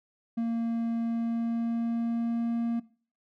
triangle tone with pitch glide, 230.6 to 233 Hz, A#3 to A#3, -19 to -1 cents, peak -24 dBFS, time 0.37-2.8 s, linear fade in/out 10 ms, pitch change +18 cents, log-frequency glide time 1.02-2.55 s, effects noise-tail reverb RT60 0.4 s tail -19 dB re dry

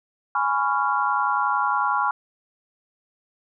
sine chord, C# dominant seventh, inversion second, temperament just, 831.5 / 997.9 / 1108.7 / 1385.9 Hz, G#5 / B5 / C#6 / E#6, +2 / +18 / 0 / -14 cents, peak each -25 dBFS, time 0.35-2.11 s, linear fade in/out 2 ms, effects none

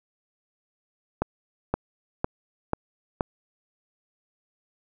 accelerating click train, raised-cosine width 1 ms, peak -9 dBFS, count 5, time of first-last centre 1.22-3.208 s, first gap 520 ms, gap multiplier 0.97, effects none

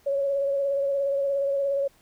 sine tone with vibrato, 556 Hz, C#5, 5 cents sharp, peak -22 dBFS, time 0.06-1.88 s, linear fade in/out 10 ms, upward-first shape sine, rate 17 Hz, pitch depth 26 cents each way, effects pink hiss -60 dBFS RMS until 2.01 s

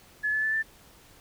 sine tone with pitch steps, 1711 / 1730.9 / 1751 / 1771.3 Hz, A6 / A6 / A6 / A6, -49 / -29 / -9 / +11 cents, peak -24 dBFS, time 0.23-0.63 s, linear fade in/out 20 ms, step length 100 ms, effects pink hiss -55 dBFS RMS until 1.2 s

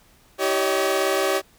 sawtooth tone cluster, 323.5 / 387.5 / 562 / 629 Hz, E4 / G4 / C#5 / D#5, -32 / -20 / +24 / +19 cents, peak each -28 / -19 / -20 / -23 dBFS, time 0.38-1.42 s, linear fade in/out 50 ms, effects pink hiss -56 dBFS RMS until 1.58 s

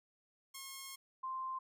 5% pulse / sine tone pair in turn, 1079 / 1045.9 Hz, C#6 / C6, -47 / -1 cents, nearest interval minor second, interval 54 cents, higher first, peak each -34 / -38 dBFS, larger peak first, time 0.54-0.96 / 1.23-1.59 s, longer first, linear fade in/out 10 ms, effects none

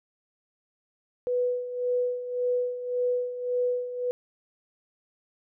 sine tone with tremolo, 493.9 Hz, B4, in tune, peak -22 dBFS, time 1.27-4.11 s, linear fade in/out 0 ms, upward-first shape sine, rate 1.8 Hz, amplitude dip 70%, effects none

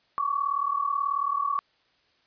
sine tone pair together, 1108.7 / 1147.1 Hz, C#6 / D6, 0 / -41 cents, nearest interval minor second, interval 59 cents, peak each -27 dBFS, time 0.18-1.59 s, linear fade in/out 0 ms, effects white hiss -66 dBFS RMS until 2.26 s + resampled to 11025 Hz

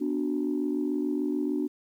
sine chord, B minor, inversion none, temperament equal, 246.9 / 293.7 / 370 Hz, B3 / D4 / F#4, 0 / 0 / 0 cents, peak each -31 / -27 / -32 dBFS, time 0-1.68 s, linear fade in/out 20 ms, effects tanh soft clip ceiling -18 dBFS + 10-bit

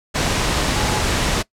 sine tone in noise, 847 Hz, G#5, 34 cents sharp, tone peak -27 dBFS, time 0.75-1.02 s, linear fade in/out 20 ms, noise pink, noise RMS -19 dBFS, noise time 0.14-1.43 s, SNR -11 dB, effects noise-tail reverb RT60 0.1 s tail -21 dB re dry + low-pass 8000 Hz 12 dB/octave

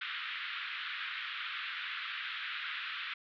pink band-pass noise, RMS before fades -40 dBFS, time 0.01-3.14 s, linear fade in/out 5 ms, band 1300 to 3700 Hz, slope 48 dB/octave, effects none

